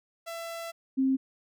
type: tone pair in turn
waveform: sawtooth / sine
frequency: 669 / 265.5 Hz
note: E5 / C4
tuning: +25 / +25 cents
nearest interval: octave + major third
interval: 1600 cents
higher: first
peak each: -32 / -22 dBFS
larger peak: second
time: 0.26-0.72 / 0.97-1.17 s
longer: first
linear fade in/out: 20 ms
effects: none